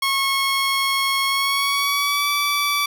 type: tone with pitch glide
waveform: 15% pulse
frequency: 1092 to 1154.3 Hz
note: C#6 to D6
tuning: -26 to -30 cents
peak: -12 dBFS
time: 0.02-2.86 s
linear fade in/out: 5 ms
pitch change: +96 cents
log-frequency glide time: 1.26-2.29 s
effects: none